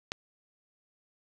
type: click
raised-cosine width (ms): 0.2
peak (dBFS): -15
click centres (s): 0.119
effects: none